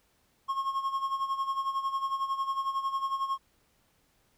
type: tone with tremolo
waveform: triangle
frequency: 1083 Hz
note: C#6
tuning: 41 cents flat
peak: -24 dBFS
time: 0.48-3.38 s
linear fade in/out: 20 ms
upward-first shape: sine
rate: 11 Hz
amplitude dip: 70%
effects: pink hiss -69 dBFS RMS until 4.37 s